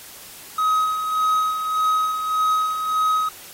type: tone with tremolo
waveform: triangle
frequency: 1266 Hz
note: D#6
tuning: 30 cents sharp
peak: -14 dBFS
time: 0.58-3.29 s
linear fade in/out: 5 ms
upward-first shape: sine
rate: 1.7 Hz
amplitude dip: 55%
effects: white hiss -41 dBFS RMS until 3.53 s + AAC 48 kbps